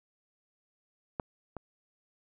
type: clicks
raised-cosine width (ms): 1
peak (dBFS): -18 / -25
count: 2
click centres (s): 1.198 / 1.567
effects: none